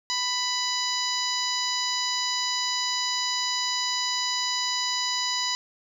harmonic tone, 992 Hz, B5, 7 cents sharp, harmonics 1 / 2 / 3 / 4 / 5 / 6 / 7, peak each -32 / -34 / -35 / -31 / -29 / -36 / -35 dBFS, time 0.1-5.55 s, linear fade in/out 0 ms, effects 9-bit

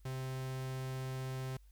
45% pulse tone, 130.81 Hz, C3, in tune, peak -38 dBFS, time 0.05-1.57 s, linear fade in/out 5 ms, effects added 50 Hz sine -57 dBFS peak until 1.71 s + white hiss -75 dBFS RMS until 1.71 s

